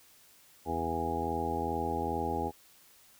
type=harmonic tone; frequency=82.41 Hz; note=E2; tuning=in tune; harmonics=1 / 2 / 3 / 4 / 5 / 6 / 8 / 9 / 10; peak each=-39 / -44 / -39 / -39 / -38 / -40 / -44 / -42 / -34 dBFS; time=0.65-2.52 s; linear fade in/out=50 ms; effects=white hiss -60 dBFS RMS until 3.19 s